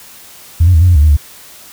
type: tone with pitch steps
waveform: sine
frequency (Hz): 82.7 / 91 / 79.7 / 90.4 / 87.6 / 72.2 / 77 / 72.6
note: E2 / F#2 / D#2 / F#2 / F2 / D2 / D#2 / D2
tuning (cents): +6 / -28 / +42 / -40 / +6 / -29 / -17 / -19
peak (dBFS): -3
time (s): 0.6-1.168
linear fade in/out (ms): 10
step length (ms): 71
effects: tanh soft clip ceiling 0 dBFS + white hiss -37 dBFS RMS until 1.72 s